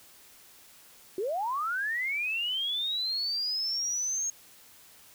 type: linear sweep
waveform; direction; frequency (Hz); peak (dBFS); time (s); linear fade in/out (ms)
sine; up; 352.6 to 6560; -28; 1.18-4.3; 2
effects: white hiss -55 dBFS RMS until 5.14 s